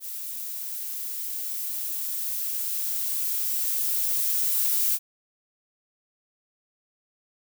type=noise with level ramp; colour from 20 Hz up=violet; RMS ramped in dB=-35 to -23 dBFS; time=0-4.99 s; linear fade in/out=50 ms; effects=none